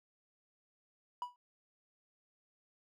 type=tone with exponential decay; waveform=triangle; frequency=980 Hz; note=B5; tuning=14 cents flat; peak=-31 dBFS; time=1.22-1.36 s; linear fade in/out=1 ms; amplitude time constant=30 ms; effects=none